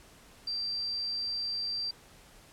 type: tone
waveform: sine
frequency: 4699 Hz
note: D8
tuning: in tune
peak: -31 dBFS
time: 0.47-1.91 s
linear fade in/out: 5 ms
effects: pink hiss -56 dBFS RMS until 2.52 s + low-pass 12000 Hz 12 dB/octave